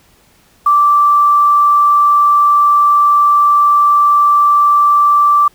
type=tone with quantisation; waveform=sine; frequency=1169 Hz; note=D6; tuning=8 cents flat; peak=-6 dBFS; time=0.66-5.48 s; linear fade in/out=5 ms; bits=6; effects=pink hiss -50 dBFS RMS until 5.54 s